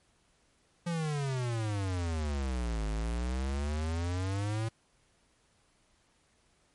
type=exponential two-way sweep; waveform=square; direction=down then up; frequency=174.61 to 51.91 to 114.1 Hz; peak=-31 dBFS; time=0.86-4.69 s; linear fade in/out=10 ms; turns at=2.87 s; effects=pink hiss -69 dBFS RMS until 6.74 s + MP3 48 kbps